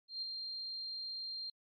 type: tone with ADSR envelope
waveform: sine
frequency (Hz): 4186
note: C8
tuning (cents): 0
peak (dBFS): -36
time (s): 0.08-1.5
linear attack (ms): 140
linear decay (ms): 16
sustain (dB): -4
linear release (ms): 4
effects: AAC 48 kbps